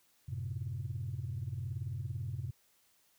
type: chord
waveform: sine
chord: F# diminished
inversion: none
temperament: equal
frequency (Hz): 92.5 / 110 / 130.81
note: F#2 / A2 / C3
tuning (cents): 0 / 0 / 0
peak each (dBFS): -40 / -40 / -39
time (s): 0.28-2.51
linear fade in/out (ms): 10
effects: tanh soft clip ceiling -29 dBFS + white hiss -70 dBFS RMS until 3.18 s